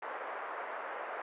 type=band-pass noise; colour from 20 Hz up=pink; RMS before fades=-41 dBFS; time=0.02-1.22 s; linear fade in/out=5 ms; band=510 to 1800 Hz; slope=24 dB/octave; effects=resampled to 8000 Hz